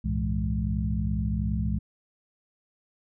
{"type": "tone cluster", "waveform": "sine", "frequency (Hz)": [65.4, 100, 114.7, 166.9, 209.6], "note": ["C2", "G2", "A#2", "E3", "G#3"], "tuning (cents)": [0, 35, -28, 22, 16], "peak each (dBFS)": [-28, -35, -32, -32, -31], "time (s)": [0.04, 1.79], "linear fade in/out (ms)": 10, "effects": []}